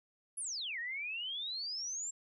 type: exponential two-way sweep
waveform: sine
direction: down then up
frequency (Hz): 11140 to 1823 to 7570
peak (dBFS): -37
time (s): 0.37-2.11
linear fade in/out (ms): 10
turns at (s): 0.79
effects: none